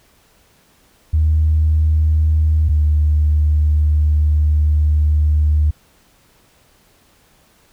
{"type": "tone pair in turn", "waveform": "sine", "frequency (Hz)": [77.78, 75.57], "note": ["D#2", "D#2"], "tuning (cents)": [0, -50], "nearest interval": "unison", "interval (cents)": 50, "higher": "first", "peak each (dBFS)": -10, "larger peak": "neither", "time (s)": [[1.13, 2.69], [2.69, 5.71]], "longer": "second", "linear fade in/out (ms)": 10, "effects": ["tanh soft clip ceiling -6 dBFS", "pink hiss -54 dBFS RMS until 7.72 s"]}